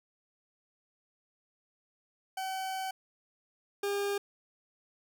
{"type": "tone pair in turn", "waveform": "40% pulse", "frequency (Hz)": [761, 403.1], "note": ["F#5", "G4"], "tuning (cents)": [48, 48], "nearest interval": "major seventh", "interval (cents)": 1100, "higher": "first", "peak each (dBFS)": [-33, -29], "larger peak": "second", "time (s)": [[2.37, 2.91], [3.83, 4.18]], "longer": "first", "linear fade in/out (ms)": 5, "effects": []}